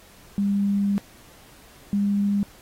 sine tone pair in turn, 200.5 / 202 Hz, G3 / G#3, +39 / -48 cents, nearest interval unison, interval 13 cents, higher second, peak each -19 dBFS, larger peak neither, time 0.38-0.98 / 1.93-2.43 s, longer first, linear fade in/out 0 ms, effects pink hiss -51 dBFS RMS until 2.61 s + AAC 48 kbps

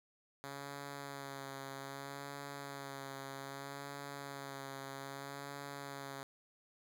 5% pulse tone with vibrato, 138.9 Hz, C#3, 4 cents sharp, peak -33 dBFS, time 0.44-6.23 s, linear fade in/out 0 ms, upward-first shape sine, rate 0.63 Hz, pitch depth 28 cents each way, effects none

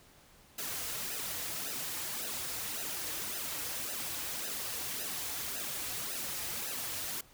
white noise with flanger, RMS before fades -38 dBFS, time 0.58-7.21 s, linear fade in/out 5 ms, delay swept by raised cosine 0.88 to 5.28 ms, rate 1.8 Hz, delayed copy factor -0.8, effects pink hiss -60 dBFS RMS until 7.33 s

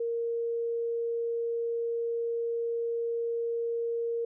sine tone, 465.5 Hz, A#4, 2 cents flat, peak -28 dBFS, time 0-4.25 s, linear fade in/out 5 ms, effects none

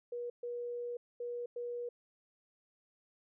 sine tone bursts at uneven times, 481.4 Hz, B4, 44 cents flat, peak -37 dBFS, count 4, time 0.12-0.3 / 0.43-0.97 / 1.2-1.46 / 1.56-1.89 s, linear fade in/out 5 ms, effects none

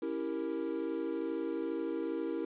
triangle chord, C# diminished seventh, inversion none, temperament equal, 277.2 / 329.6 / 392 / 466.2 Hz, C#4 / E4 / G4 / Bb4, 0 / 0 / 0 / 0 cents, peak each -39 / -34 / -39 / -37 dBFS, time 0.02-2.45 s, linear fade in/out 5 ms, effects resampled to 8000 Hz + 10-bit

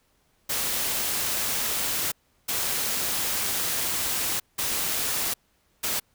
white noise bursts at uneven times, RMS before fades -27 dBFS, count 4, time 0.49-2.12 / 2.48-4.4 / 4.58-5.34 / 5.83-6 s, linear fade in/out 10 ms, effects pink hiss -67 dBFS RMS until 6.14 s

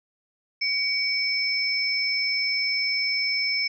sine tone pair together, 2260 / 5280 Hz, C#7 / E8, +33 / +2 cents, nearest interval octave + minor third, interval 1469 cents, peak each -25 dBFS, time 0.61-3.68 s, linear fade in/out 10 ms, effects none

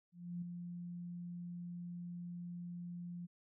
sine tone with ADSR envelope, 174.61 Hz, F3, in tune, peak -38 dBFS, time 0.12-3.27 s, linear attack 300 ms, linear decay 5 ms, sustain -5 dB, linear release 22 ms, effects none

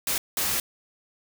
white noise bursts at uneven times, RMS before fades -26 dBFS, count 2, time 0.07-0.18 / 0.37-0.6 s, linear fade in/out 2 ms, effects none

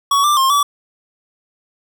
square tone with pitch steps, 1123 / 1182 / 1064 / 1148 Hz, C#6 / D6 / C6 / D6, +22 / +11 / +29 / -40 cents, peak -12 dBFS, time 0.11-0.63 s, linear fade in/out 5 ms, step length 130 ms, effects none

